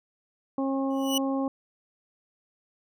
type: harmonic tone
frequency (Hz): 270.4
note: C#4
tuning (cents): -43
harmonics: 1 / 2 / 3 / 4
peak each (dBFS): -26 / -32 / -36 / -38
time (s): 0.58-1.48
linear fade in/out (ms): 2
type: tone with exponential growth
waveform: sawtooth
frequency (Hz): 2948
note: F#7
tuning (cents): -7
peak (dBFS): -20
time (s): 0.9-1.18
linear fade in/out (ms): 5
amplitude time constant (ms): 60
effects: none